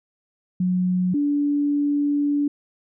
sine tone pair in turn, 182.1 / 289.1 Hz, F#3 / D4, -27 / -27 cents, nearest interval minor sixth, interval 800 cents, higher second, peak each -18 dBFS, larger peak neither, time 0.6-1.14 / 1.14-2.48 s, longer second, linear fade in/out 5 ms, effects none

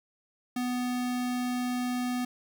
square tone, 248 Hz, B3, 7 cents sharp, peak -29 dBFS, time 0.56-2.25 s, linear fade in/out 5 ms, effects 11-bit

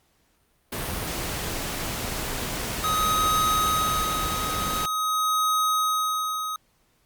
pink noise, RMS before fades -30 dBFS, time 0.72-4.86 s, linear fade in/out 5 ms
square tone with tremolo, 1260 Hz, D#6, 21 cents sharp, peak -21 dBFS, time 2.84-6.56 s, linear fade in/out 2 ms, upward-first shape sine, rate 0.46 Hz, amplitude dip 60%
effects pink hiss -66 dBFS RMS until 7.05 s + Opus 48 kbps

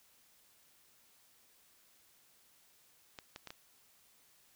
clicks, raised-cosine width 0.2 ms, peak -28 dBFS, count 4, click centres 3.188 / 3.361 / 3.473 / 3.505 s, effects white hiss -67 dBFS RMS until 4.55 s

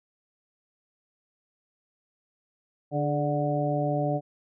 harmonic tone with a mistuned harmonic, 146.83 Hz, D3, in tune, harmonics 1 / 2 / 3 / 4 / 5, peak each -28 / -31 / -35 / -29 / -31 dBFS, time 2.91-4.21 s, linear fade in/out 50 ms, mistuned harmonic 3, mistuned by -56 cents, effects none

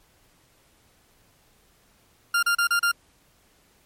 40% pulse tone bursts, 1396.9 Hz, F6, in tune, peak -18 dBFS, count 5, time 2.34-2.916 s, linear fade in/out 5 ms, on 88 ms, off 34 ms, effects pink hiss -61 dBFS RMS until 3.85 s + MP3 64 kbps

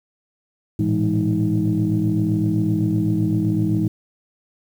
sine tone cluster, 108.7 / 116.5 / 166.2 / 206.8 / 316.3 Hz, A2 / A#2 / E3 / G#3 / D#4, -21 / -1 / +15 / -7 / +29 cents, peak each -22 / -26 / -22 / -23 / -21 dBFS, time 0.79-3.88 s, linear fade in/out 5 ms, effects tanh soft clip ceiling -9 dBFS + 8-bit

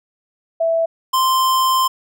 sine / square tone pair in turn, 659.3 / 1043.3 Hz, E5 / C6, 0 / -5 cents, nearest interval minor sixth, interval 795 cents, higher second, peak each -14 dBFS, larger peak neither, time 0.6-0.86 / 1.13-1.88 s, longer second, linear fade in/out 10 ms, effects none

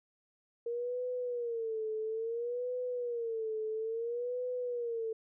sine tone with vibrato, 466.2 Hz, A#4, in tune, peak -33 dBFS, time 0.66-5.13 s, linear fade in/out 5 ms, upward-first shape sine, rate 0.59 Hz, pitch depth 120 cents each way, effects none

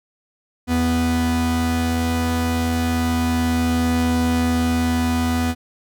45% pulse tone pair together, 82.39 / 246.9 Hz, E2 / B3, 0 / 0 cents, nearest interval octave + perfect fifth, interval 1900 cents, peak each -22 / -19 dBFS, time 0.67-5.55 s, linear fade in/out 50 ms, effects none

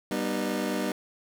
25% pulse chord, G augmented, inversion none, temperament just, 196 / 245 / 306.2 Hz, G3 / B3 / D#4, 0 / -14 / -28 cents, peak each -28 dBFS, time 0.11-0.92 s, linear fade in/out 2 ms, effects none

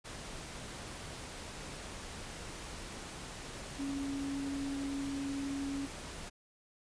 sine tone in noise, 277.2 Hz, C#4, in tune, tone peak -35 dBFS, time 3.78-5.87 s, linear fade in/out 20 ms, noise pink, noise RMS -45 dBFS, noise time 0.04-6.3 s, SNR +7 dB, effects resampled to 22050 Hz

